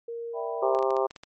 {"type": "tone", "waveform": "sine", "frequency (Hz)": 466.2, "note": "A#4", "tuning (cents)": 0, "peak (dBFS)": -32, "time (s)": [0.08, 0.77], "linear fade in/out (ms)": 5}
{"type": "chord", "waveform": "sine", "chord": "E minor seventh", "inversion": "third", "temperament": "equal", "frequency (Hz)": [587.3, 659.3, 784, 987.8], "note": ["D5", "E5", "G5", "B5"], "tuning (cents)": [0, 0, 0, 0], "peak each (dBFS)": [-38, -34, -37, -38], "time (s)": [0.33, 0.8], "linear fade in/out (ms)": 50}
{"type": "harmonic tone", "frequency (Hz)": 132.2, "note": "C3", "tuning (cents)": 18, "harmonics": [3, 4, 5, 6, 7, 8, 9], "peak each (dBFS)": [-26, -28, -30, -32, -33, -34, -35], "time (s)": [0.62, 1.07], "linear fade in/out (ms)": 10}
{"type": "clicks", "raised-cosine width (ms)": 0.2, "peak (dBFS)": -25, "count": 8, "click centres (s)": [0.749, 0.789, 0.827, 0.906, 0.967, 1.109, 1.162, 1.235]}
{"effects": ["MP3 48 kbps"]}